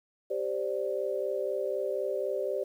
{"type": "chord", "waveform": "sine", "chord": "G suspended fourth", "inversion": "none", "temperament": "equal", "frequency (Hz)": [392, 523.3, 587.3], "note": ["G4", "C5", "D5"], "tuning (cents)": [0, 0, 0], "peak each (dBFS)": -33, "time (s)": [0.3, 2.64], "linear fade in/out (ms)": 10, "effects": ["10-bit"]}